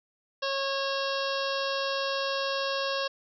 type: harmonic tone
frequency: 547 Hz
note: C#5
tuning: 23 cents flat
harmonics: 1 / 2 / 3 / 5 / 6 / 7 / 8 / 9 / 10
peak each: -31 / -34 / -36 / -38 / -39 / -39 / -40 / -41 / -41 dBFS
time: 0.42-3.08 s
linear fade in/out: 10 ms
effects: none